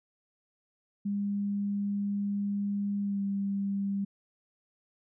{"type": "tone with pitch glide", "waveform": "sine", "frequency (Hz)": [202, 198.42], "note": ["G#3", "G3"], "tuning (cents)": [-48, 21], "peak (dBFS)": -28, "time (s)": [1.05, 4.05], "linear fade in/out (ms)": 10, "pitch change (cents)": -31, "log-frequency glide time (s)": [3.02, 3.21], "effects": []}